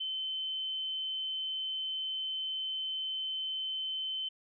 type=tone; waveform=sine; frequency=3069 Hz; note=G7; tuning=37 cents flat; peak=-33 dBFS; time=0-4.29 s; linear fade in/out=10 ms; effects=none